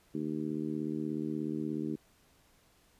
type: harmonic tone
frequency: 76.7 Hz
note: D#2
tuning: 24 cents flat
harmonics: 2 / 3 / 4 / 5 / 6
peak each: -41 / -37 / -36 / -41 / -51 dBFS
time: 0.14-1.96 s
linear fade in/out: 10 ms
effects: pink hiss -66 dBFS RMS until 2.99 s + resampled to 32000 Hz